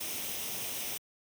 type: noise with comb filter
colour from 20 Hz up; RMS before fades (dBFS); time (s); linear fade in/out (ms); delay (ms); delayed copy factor
white; -37; 0-0.98; 10; 0.34; +0.5
effects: high-pass 100 Hz 12 dB/octave